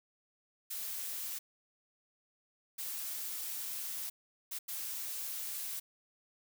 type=noise bursts at uneven times; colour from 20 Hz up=blue; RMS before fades=-40 dBFS; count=4; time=0.7-1.39 / 2.78-4.1 / 4.51-4.59 / 4.68-5.8 s; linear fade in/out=10 ms; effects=none